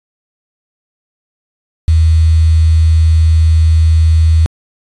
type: tone with quantisation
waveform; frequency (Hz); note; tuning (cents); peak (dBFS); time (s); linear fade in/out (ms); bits
sine; 80.5; E2; -41; -5; 1.88-4.46; 0; 5
effects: resampled to 22050 Hz